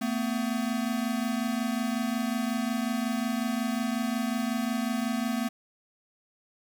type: tone pair together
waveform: square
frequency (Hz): 225.4 / 250.9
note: A3 / B3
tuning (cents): +42 / +28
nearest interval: major second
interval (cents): 186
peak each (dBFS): -30 / -31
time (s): 0.01-5.49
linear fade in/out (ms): 10
effects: 9-bit